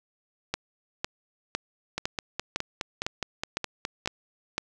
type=two click trains; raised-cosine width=0.2 ms; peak=-12 / -10 dBFS; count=11 / 9; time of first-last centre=1.98-4.059 / 0.54-4.58 s; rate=4.81 / 1.98 Hz; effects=none